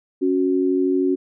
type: tone pair together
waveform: sine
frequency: 276.5 / 369.1 Hz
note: C#4 / F#4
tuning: -4 / -4 cents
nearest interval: perfect fourth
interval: 500 cents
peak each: -19 dBFS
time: 0.21-1.16 s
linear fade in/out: 20 ms
effects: none